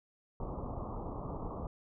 pink low-pass noise, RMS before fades -40 dBFS, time 0.4-1.67 s, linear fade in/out 2 ms, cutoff 1200 Hz, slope 96 dB/octave, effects none

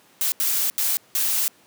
blue noise bursts at uneven times, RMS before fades -22 dBFS, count 4, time 0.21-0.32 / 0.4-0.7 / 0.78-0.97 / 1.15-1.48 s, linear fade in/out 0 ms, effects pink hiss -55 dBFS RMS until 1.66 s + high-pass 200 Hz 12 dB/octave

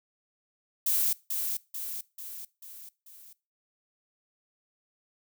violet noise with echo, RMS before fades -26 dBFS, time 0.86-1.13 s, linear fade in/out 5 ms, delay 440 ms, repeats 5, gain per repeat -5 dB, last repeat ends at 3.33 s, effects noise-tail reverb RT60 0.3 s tail -21 dB re dry

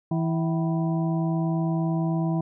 harmonic tone with a mistuned harmonic, 163.8 Hz, E3, 11 cents flat, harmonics 1 / 2 / 4 / 5 / 6, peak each -23 / -29 / -35 / -37 / -39 dBFS, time 0.11-2.41 s, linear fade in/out 5 ms, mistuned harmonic 5, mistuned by -120 cents, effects none

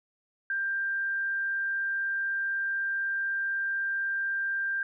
sine tone, 1586 Hz, G6, 20 cents sharp, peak -27 dBFS, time 0.5-4.83 s, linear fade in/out 2 ms, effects none

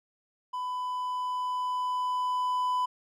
triangle tone with level ramp, 1000 Hz, B5, 21 cents sharp, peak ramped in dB -29 to -23 dBFS, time 0.53-2.86 s, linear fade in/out 10 ms, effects none

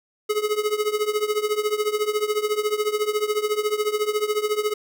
square tone with tremolo, 422.9 Hz, G#4, 31 cents sharp, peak -18 dBFS, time 0.29-4.74 s, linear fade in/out 10 ms, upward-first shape triangle, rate 14 Hz, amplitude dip 90%, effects none

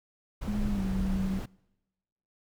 brown noise, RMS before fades -33 dBFS, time 0.41-1.46 s, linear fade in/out 10 ms
sine tone with pitch glide, 207.7 to 190.46 Hz, G#3 to G3, 0 to -50 cents, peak -29 dBFS, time 0.48-1.39 s, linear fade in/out 0 ms, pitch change -150 cents, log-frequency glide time 0.69-0.82 s
effects noise-tail reverb RT60 1.0 s tail -24 dB re dry

